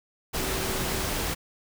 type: tone in noise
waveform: sine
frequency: 381.4 Hz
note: G4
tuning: 47 cents flat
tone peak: -36 dBFS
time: 0.36-1.08 s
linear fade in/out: 20 ms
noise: pink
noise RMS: -29 dBFS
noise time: 0.33-1.35 s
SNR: -10 dB
effects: none